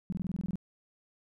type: tone bursts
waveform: sine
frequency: 186 Hz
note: F#3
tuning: 9 cents sharp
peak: -30 dBFS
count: 10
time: 0.1-0.556 s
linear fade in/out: 0 ms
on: 24 ms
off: 24 ms
effects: none